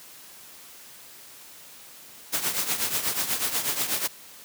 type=noise with tremolo; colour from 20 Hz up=white; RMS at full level=-24 dBFS; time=2.32-4.08 s; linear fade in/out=20 ms; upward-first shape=triangle; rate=8.2 Hz; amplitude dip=75%; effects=white hiss -47 dBFS RMS until 4.44 s + high-pass 100 Hz 12 dB/octave